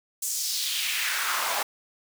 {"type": "noise with high-pass filter sweep", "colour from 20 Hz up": "pink", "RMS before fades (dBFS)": -28, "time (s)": [0.22, 1.63], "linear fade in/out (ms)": 5, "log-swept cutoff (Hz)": [7800, 710], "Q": 2.2, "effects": []}